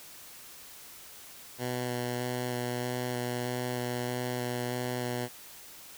10% pulse tone with vibrato, 123.47 Hz, B2, in tune, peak -23 dBFS, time 1.58-5.29 s, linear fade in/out 50 ms, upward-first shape square, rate 1.6 Hz, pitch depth 11 cents each way, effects white hiss -49 dBFS RMS until 5.97 s

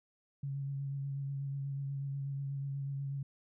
sine tone with vibrato, 138.59 Hz, C#3, in tune, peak -35 dBFS, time 0.43-3.23 s, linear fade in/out 5 ms, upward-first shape sine, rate 8.2 Hz, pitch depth 20 cents each way, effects none

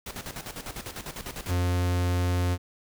pink noise with tremolo, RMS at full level -36 dBFS, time 0.06-1.55 s, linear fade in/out 5 ms, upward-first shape square, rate 10 Hz, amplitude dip 70%
45% pulse tone, 89 Hz, F2, 33 cents sharp, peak -23 dBFS, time 1.47-2.58 s, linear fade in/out 50 ms
effects none

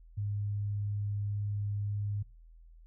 sine tone, 102.5 Hz, G#2, 22 cents flat, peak -31 dBFS, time 0.17-2.23 s, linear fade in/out 10 ms, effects noise-tail reverb RT60 0.3 s tail -24 dB re dry + added 41 Hz sine -52 dBFS peak until 2.86 s

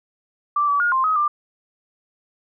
sine tone with pitch steps, 1172 / 1147 / 1428 / 1050 / 1266 / 1189 Hz, D6 / D6 / F6 / C6 / D#6 / D6, -4 / -41 / +38 / +6 / +30 / +21 cents, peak -16 dBFS, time 0.56-1.28 s, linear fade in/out 5 ms, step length 120 ms, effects none

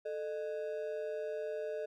triangle ring-modulated tone, 524 Hz, C5, 2 cents sharp, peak -31 dBFS, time 0.05-1.86 s, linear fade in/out 10 ms, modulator 84.9 Hz, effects none

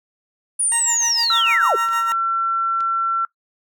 sine linear sweep, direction down, 9800 to 346.5 Hz, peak -16 dBFS, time 0.59-1.76 s, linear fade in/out 10 ms
20% pulse tone with tremolo, 933 Hz, A#5, 1 cent sharp, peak -18 dBFS, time 0.72-2.12 s, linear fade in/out 0 ms, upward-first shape sine, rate 6.6 Hz, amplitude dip 80%
clicks, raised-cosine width 0.2 ms, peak -22 dBFS, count 7, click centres 1.025 / 1.088 / 1.234 / 1.465 / 1.888 / 1.933 / 2.806 s
sine tone, 1350 Hz, E6, 41 cents sharp, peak -17 dBFS, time 1.3-3.25 s, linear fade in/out 2 ms
effects noise-tail reverb RT60 0.1 s tail -20 dB re dry

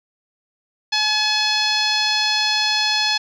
10% pulse tone with low-pass filter, 853 Hz, G#5, 46 cents sharp, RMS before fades -19 dBFS, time 0.92-3.18 s, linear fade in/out 10 ms, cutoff 4800 Hz, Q 2.7, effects none

